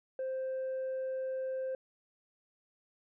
sine tone with tanh clipping, 523.3 Hz, C5, in tune, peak -34 dBFS, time 0.19-1.75 s, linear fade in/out 2 ms, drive 1 dB, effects none

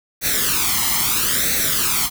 white noise with flanger, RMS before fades -19 dBFS, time 0.21-2.1 s, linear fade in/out 50 ms, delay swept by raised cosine 0.49 to 0.99 ms, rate 0.76 Hz, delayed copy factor +0.75, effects none

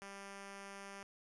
5% pulse tone, 197.8 Hz, G3, 16 cents sharp, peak -37 dBFS, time 0.02-1.03 s, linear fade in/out 0 ms, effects resampled to 24000 Hz + 11-bit

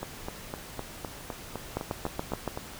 two click trains, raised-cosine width 1 ms, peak -19 / -15 dBFS, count 11 / 6, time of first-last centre 0.03-2.575 / 1.77-2.477 s, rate 3.93 / 7.07 Hz, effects pink hiss -44 dBFS RMS until 2.79 s

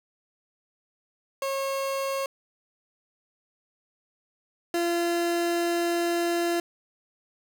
30% pulse tone pair in turn, 544 / 342.7 Hz, C#5 / F4, -33 / -33 cents, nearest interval minor sixth, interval 800 cents, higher first, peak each -24 / -21 dBFS, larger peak second, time 1.42-2.26 / 4.74-6.6 s, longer second, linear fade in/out 2 ms, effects none

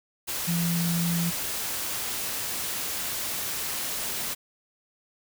sine tone in noise, 170.4 Hz, F3, 42 cents flat, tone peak -24 dBFS, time 0.47-1.31 s, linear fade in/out 20 ms, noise white, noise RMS -31 dBFS, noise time 0.27-4.35 s, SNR +4 dB, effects none

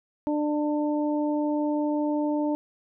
harmonic tone, 297.9 Hz, D4, 25 cents sharp, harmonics 1 / 2 / 3, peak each -24 / -30 / -34 dBFS, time 0.27-2.55 s, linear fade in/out 0 ms, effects none

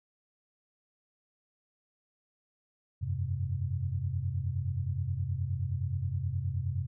sine chord, F suspended second, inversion none, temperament equal with one note detuned, 88.47 / 98 / 130.81 Hz, F2 / G2 / C3, +23 / 0 / 0 cents, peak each -34 dBFS, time 3.01-6.87 s, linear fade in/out 20 ms, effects none

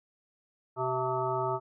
harmonic tone with a mistuned harmonic, 127.9 Hz, C3, 39 cents flat, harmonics 1 / 3 / 5 / 7 / 9 / 10, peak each -37 / -33 / -34 / -33 / -37 / -37 dBFS, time 0.76-1.6 s, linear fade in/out 50 ms, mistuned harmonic 5, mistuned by +50 cents, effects none

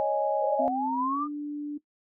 sine chord, C# suspended second, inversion none, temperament equal, 554.4 / 622.3 / 830.6 Hz, C#5 / D#5 / G#5, 0 / 0 / 0 cents, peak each -28 dBFS, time 0-0.68 s, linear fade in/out 0 ms
sine linear sweep, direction up, 490 to 1227 Hz, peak -27 dBFS, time 0.41-1.28 s, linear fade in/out 50 ms
sine tone with pitch glide, 261.6 to 293.6 Hz, C4 to D4, 0 to 0 cents, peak -30 dBFS, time 0.59-1.78 s, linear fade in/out 10 ms, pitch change +200 cents, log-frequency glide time 1.02-1.26 s
effects noise-tail reverb RT60 0.1 s tail -17 dB re dry

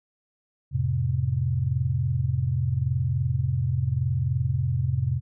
sine chord, F major, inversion none, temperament equal, 87.31 / 110 / 130.81 Hz, F2 / A2 / C3, 0 / 0 / 0 cents, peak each -28 / -28 / -24 dBFS, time 0.71-5.21 s, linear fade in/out 50 ms, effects none

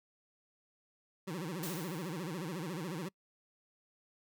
25% pulse tone with vibrato, 171.2 Hz, F3, 34 cents flat, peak -34 dBFS, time 1.27-3.09 s, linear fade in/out 10 ms, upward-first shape sine, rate 14 Hz, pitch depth 220 cents each way
white noise with exponential decay, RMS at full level -41 dBFS, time 1.63-2.46 s, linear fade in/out 1 ms, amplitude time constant 180 ms
effects noise-tail reverb RT60 0.1 s tail -26 dB re dry

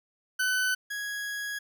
40% pulse tone pair in turn, 1507 / 1661.7 Hz, F#6 / G#6, +31 / +1 cents, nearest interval major second, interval 170 cents, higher second, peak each -24 / -31 dBFS, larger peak first, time 0.39-0.75 / 0.9-1.59 s, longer second, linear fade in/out 10 ms, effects none

